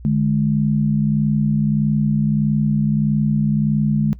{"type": "tone pair together", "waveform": "sine", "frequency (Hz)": [148.7, 210.3], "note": ["D3", "G#3"], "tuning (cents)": [22, 22], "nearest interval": "tritone", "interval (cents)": 600, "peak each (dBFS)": -17, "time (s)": [0.05, 4.13], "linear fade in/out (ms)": 0, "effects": ["noise-tail reverb RT60 0.1 s tail -18 dB re dry", "added 60 Hz sine -35 dBFS peak until 4.19 s"]}